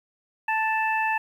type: harmonic tone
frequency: 880 Hz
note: A5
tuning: in tune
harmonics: 1 / 2 / 3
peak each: -24 / -27 / -29 dBFS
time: 0.48-1.18 s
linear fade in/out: 5 ms
effects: 9-bit